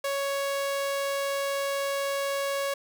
sawtooth tone, 556 Hz, C#5, 5 cents sharp, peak -23 dBFS, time 0.04-2.74 s, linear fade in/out 5 ms, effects none

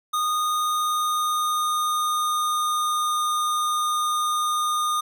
square tone with pitch glide, 1232 to 1222.1 Hz, D#6 to D#6, -17 to -31 cents, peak -22 dBFS, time 0.13-5.01 s, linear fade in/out 10 ms, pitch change -14 cents, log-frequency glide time 0.32-3.21 s, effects none

